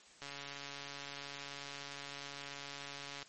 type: click train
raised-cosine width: 0.2 ms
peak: -28 dBFS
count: 425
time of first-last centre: 0.22-3.227 s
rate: 141 Hz
effects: white hiss -60 dBFS RMS until 3.28 s + MP3 32 kbps